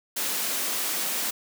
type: high-pass noise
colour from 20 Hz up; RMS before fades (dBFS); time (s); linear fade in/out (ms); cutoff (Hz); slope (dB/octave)
white; -28; 0.16-1.31; 10; 180; 48
effects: none